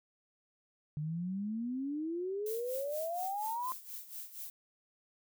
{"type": "exponential sweep", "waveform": "sine", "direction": "up", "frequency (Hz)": [146.83, 1048], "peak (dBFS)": -34, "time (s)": [0.97, 3.72], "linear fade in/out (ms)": 0}
{"type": "noise with tremolo", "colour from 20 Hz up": "violet", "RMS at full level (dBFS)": -43, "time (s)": [2.46, 4.5], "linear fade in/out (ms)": 2, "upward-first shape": "sine", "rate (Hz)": 4.2, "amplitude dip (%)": 75}
{"effects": []}